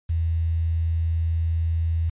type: tone with quantisation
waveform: sine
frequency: 82.41 Hz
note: E2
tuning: in tune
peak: -20 dBFS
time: 0.09-2.1 s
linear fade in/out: 10 ms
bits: 8
effects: resampled to 8000 Hz